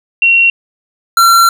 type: tone pair in turn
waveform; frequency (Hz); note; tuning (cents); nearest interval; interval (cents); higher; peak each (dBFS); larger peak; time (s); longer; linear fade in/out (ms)
sine / square; 2737 / 1363.4; F7 / F6; -36 / -42; octave; 1206; first; -5; neither; 0.22-0.5 / 1.17-1.49; second; 2
effects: none